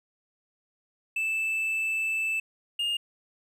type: tone pair in turn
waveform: triangle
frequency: 2637 / 2831 Hz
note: E7 / F7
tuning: 0 / +23 cents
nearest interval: minor second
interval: 123 cents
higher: second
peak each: -24 dBFS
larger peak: neither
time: 1.16-2.4 / 2.79-2.97 s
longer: first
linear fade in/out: 5 ms
effects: none